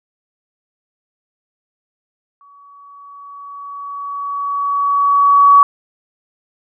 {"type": "tone with exponential growth", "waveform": "sine", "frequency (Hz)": 1132, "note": "C#6", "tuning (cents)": 36, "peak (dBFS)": -3, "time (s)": [2.41, 5.63], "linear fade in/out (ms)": 1, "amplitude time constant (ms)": 700, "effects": []}